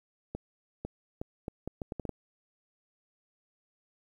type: accelerating click train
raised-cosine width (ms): 2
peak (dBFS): -22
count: 10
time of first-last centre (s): 0.35-2.093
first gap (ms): 500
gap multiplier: 0.73
effects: 10-bit